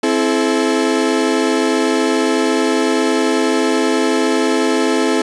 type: chord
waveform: 35% pulse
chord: A minor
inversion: first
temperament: equal with one note detuned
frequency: 261.6 / 329.6 / 429.5 Hz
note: C4 / E4 / A4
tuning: 0 / 0 / -42 cents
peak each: -16 dBFS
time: 0.03-5.22 s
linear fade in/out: 5 ms
effects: resampled to 22050 Hz